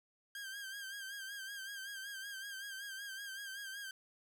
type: tone with vibrato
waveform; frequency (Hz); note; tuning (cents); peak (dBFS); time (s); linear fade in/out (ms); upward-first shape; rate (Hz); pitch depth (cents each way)
sawtooth; 1595; G6; +30; -40; 0.35-3.91; 2; sine; 5.3; 59
effects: none